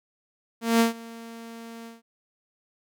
sawtooth tone with ADSR envelope, 229.6 Hz, A#3, 26 cents flat, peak -12 dBFS, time 0.61-2.02 s, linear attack 190 ms, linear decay 130 ms, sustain -23 dB, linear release 160 ms, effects none

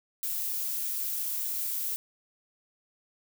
violet noise, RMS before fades -32 dBFS, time 0.23-1.96 s, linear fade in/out 0 ms, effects none

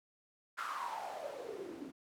white noise with band-pass filter sweep, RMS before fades -43 dBFS, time 0.57-1.92 s, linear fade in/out 20 ms, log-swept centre 1400 to 260 Hz, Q 7.3, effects none

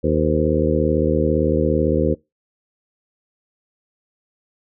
harmonic tone with a mistuned harmonic, 77.78 Hz, D#2, in tune, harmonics 1 / 2 / 3 / 4 / 5 / 6 / 7, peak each -23 / -23 / -23 / -23 / -23 / -23 / -23 dBFS, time 0.03-2.15 s, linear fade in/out 20 ms, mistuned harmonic 7, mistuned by -76 cents, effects noise-tail reverb RT60 0.2 s tail -22 dB re dry

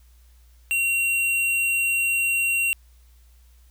sine tone with tanh clipping, 2746 Hz, F7, 30 cents flat, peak -21 dBFS, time 0.71-2.73 s, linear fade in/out 0 ms, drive 18 dB, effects added 60 Hz sine -50 dBFS peak until 3.7 s + white hiss -63 dBFS RMS until 3.7 s

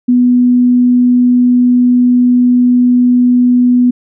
sine tone, 246.7 Hz, B3, 2 cents flat, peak -5 dBFS, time 0.08-3.91 s, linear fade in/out 10 ms, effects none

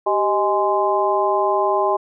harmonic tone with a mistuned harmonic, 207.7 Hz, G#3, in tune, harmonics 2 / 3 / 4 / 5, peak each -21 / -21 / -21 / -21 dBFS, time 0.06-1.97 s, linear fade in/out 10 ms, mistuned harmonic 2, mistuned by -110 cents, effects none

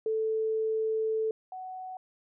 sine tone pair in turn, 440 / 745.5 Hz, A4 / F#5, 0 / +13 cents, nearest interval major sixth, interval 913 cents, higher second, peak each -26 / -37 dBFS, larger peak first, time 0.06-1.31 / 1.52-1.97 s, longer first, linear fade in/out 2 ms, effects none

